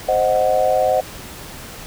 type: chord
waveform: sine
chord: C diminished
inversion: none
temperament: equal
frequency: 523.3 / 622.3 / 740 Hz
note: C5 / Eb5 / Gb5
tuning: 0 / 0 / 0 cents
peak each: -18 dBFS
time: 0.08-1.01 s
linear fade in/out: 10 ms
effects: pink hiss -35 dBFS RMS until 1.86 s